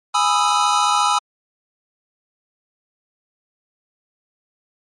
square chord, E major seventh, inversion first, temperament equal, 830.6 / 987.8 / 1244.5 / 1318.5 Hz, G#5 / B5 / D#6 / E6, 0 / 0 / 0 / 0 cents, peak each -21 dBFS, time 0.14-1.19 s, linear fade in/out 10 ms, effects low-pass 10000 Hz 12 dB/octave + MP3 48 kbps

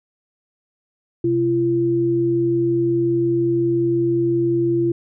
sine tone pair together, 129.18 / 340.7 Hz, C3 / F4, -22 / -43 cents, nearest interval octave + perfect fourth, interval 1679 cents, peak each -24 / -16 dBFS, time 1.24-4.92 s, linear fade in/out 5 ms, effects none

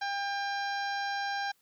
harmonic tone with a mistuned harmonic, 800 Hz, G5, 35 cents sharp, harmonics 1 / 2 / 3 / 4 / 5 / 6 / 7 / 8, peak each -33 / -35 / -46 / -48 / -44 / -48 / -45 / -55 dBFS, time 0.01-1.52 s, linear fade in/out 10 ms, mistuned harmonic 7, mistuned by -20 cents, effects white hiss -70 dBFS RMS until 1.61 s

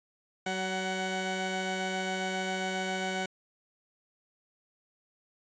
15% pulse tone pair together, 188.5 / 746.6 Hz, F#3 / F#5, +32 / +15 cents, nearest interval 2 octaves, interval 2383 cents, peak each -27 dBFS, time 0.46-3.26 s, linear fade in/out 5 ms, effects resampled to 16000 Hz

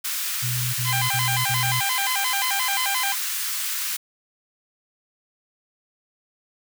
white high-pass noise, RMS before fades -27 dBFS, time 0.04-3.97 s, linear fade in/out 10 ms, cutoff 1200 Hz, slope 24 dB/octave
sine tone bursts, 123.47 Hz, B2, in tune, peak -25 dBFS, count 4, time 0.42-1.808 s, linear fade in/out 20 ms, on 320 ms, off 36 ms
15% pulse tone with vibrato, 900 Hz, A5, 39 cents sharp, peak -17 dBFS, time 0.84-3.16 s, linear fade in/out 50 ms, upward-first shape square, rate 5.7 Hz, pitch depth 220 cents each way
effects none

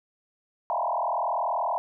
sine tone with frequency modulation, 824 Hz, G#5, 14 cents flat, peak -24 dBFS, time 0.7-1.78 s, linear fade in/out 0 ms, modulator 40.3 Hz, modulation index 4.7, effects none

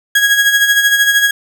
35% pulse tone with tremolo, 1651 Hz, G#6, 11 cents flat, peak -5 dBFS, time 0.15-1.31 s, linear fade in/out 5 ms, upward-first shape sine, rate 13 Hz, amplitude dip 55%, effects none

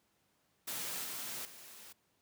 white noise with level steps, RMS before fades -40 / -42 / -53 dBFS, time 0.67-1.93 s, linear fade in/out 10 ms, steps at 1.04 / 1.45 s, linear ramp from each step 2 ms, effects pink hiss -75 dBFS RMS until 2.21 s + high-pass 100 Hz 12 dB/octave

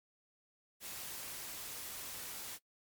white noise, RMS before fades -45 dBFS, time 0.8-2.59 s, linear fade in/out 50 ms, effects noise-tail reverb RT60 0.1 s tail -20 dB re dry + MP3 96 kbps

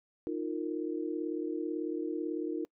sine chord, Eb suspended second, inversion none, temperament equal with one note detuned, 311.1 / 349.2 / 460.5 Hz, Eb4 / F4 / Bb4, 0 / 0 / -21 cents, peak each -35 / -36 / -39 dBFS, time 0.27-2.65 s, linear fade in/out 0 ms, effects noise-tail reverb RT60 0.1 s tail -25 dB re dry

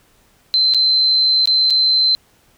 sine tone with dropouts, 4086 Hz, C8, 42 cents flat, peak -11 dBFS, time 0.54-2.15 s, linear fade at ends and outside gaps 0 ms, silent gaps 0.738-0.746 / 1.456-1.474 / 1.701-1.706 s, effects pink hiss -55 dBFS RMS until 2.57 s

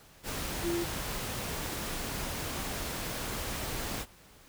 sine tone in noise, 342.1 Hz, F4, 36 cents flat, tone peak -29 dBFS, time 0.62-0.86 s, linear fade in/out 50 ms, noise pink, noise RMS -36 dBFS, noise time 0.23-4.06 s, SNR +4 dB, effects pink hiss -57 dBFS RMS until 4.48 s

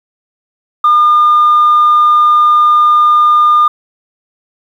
sine tone, 1210 Hz, D#6, 49 cents flat, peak -3 dBFS, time 0.84-3.68 s, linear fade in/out 5 ms, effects tanh soft clip ceiling -2 dBFS + 7-bit

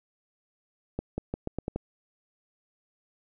accelerating click train, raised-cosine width 2 ms, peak -17 dBFS, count 7, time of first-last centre 0.99-1.76 s, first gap 190 ms, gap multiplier 0.84, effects none

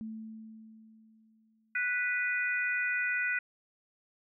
sine tone with exponential decay, 220.4 Hz, A3, 3 cents sharp, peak -36 dBFS, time 0.01-2.04 s, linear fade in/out 0 ms, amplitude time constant 440 ms
harmonic tone, 493.1 Hz, B4, 3 cents flat, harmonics 3 / 4 / 5, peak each -31 / -33 / -35 dBFS, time 1.75-3.39 s, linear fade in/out 5 ms
effects none

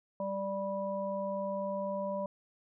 harmonic tone, 196 Hz, G3, in tune, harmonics 1 / 3 / 5, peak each -39 / -34 / -40 dBFS, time 0.2-2.26 s, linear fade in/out 2 ms, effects none

